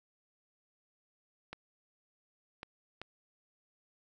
clicks, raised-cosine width 0.3 ms, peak -26 dBFS, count 3, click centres 1.53 / 2.631 / 3.016 s, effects none

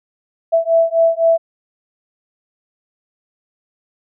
sine beating tone pair, 659.3 / 663.2 Hz, E5 / E5, 0 / +10 cents, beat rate 3.9 Hz, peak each -14 / -14 dBFS, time 0.52-1.38 s, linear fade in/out 20 ms, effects none

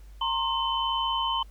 sine tone cluster, 921 / 1062 / 3052 Hz, A#5 / C6 / G7, -21 / +25 / -47 cents, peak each -29 dBFS, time 0.21-1.43 s, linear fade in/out 5 ms, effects added 50 Hz sine -44 dBFS peak until 1.5 s + pink hiss -62 dBFS RMS until 1.5 s

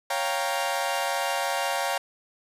sawtooth chord, G half-diminished seventh, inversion second, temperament equal, 554.4 / 698.5 / 784 / 932.3 Hz, Db5 / F5 / G5 / Bb5, 0 / 0 / 0 / 0 cents, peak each -27 dBFS, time 0.1-1.98 s, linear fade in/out 5 ms, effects resampled to 32000 Hz

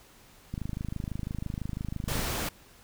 click train, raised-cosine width 5 ms, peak -21 dBFS, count 44, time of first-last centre 0.54-2.194 s, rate 26 Hz
pink noise, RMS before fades -32 dBFS, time 2.08-2.49 s, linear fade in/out 5 ms
effects pink hiss -56 dBFS RMS until 2.83 s

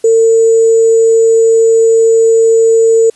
sine tone with sample-and-hold, 452.2 Hz, A4, 47 cents sharp, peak -4 dBFS, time 0.04-3.1 s, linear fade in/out 5 ms, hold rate 7350 Hz, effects white hiss -47 dBFS RMS until 3.15 s + resampled to 24000 Hz

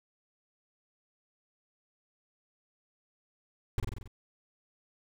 brown noise with echo, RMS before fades -26 dBFS, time 3.78-3.8 s, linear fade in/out 2 ms, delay 46 ms, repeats 6, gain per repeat -3 dB, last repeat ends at 4.076 s, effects none

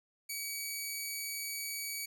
10% pulse tone, 2269 Hz, C#7, 40 cents sharp, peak -28 dBFS, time 0.29-2.06 s, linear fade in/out 10 ms, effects none

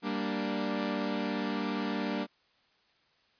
sawtooth chord, G minor, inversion none, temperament equal, 196 / 233.1 / 293.7 Hz, G3 / Bb3 / D4, 0 / 0 / 0 cents, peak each -31 dBFS, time 0.02-2.27 s, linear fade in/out 50 ms, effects white hiss -68 dBFS RMS until 3.39 s + resampled to 11025 Hz

